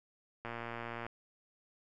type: click train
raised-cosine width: 0.5 ms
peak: -26 dBFS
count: 73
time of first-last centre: 0.45-1.065 s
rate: 117 Hz
effects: none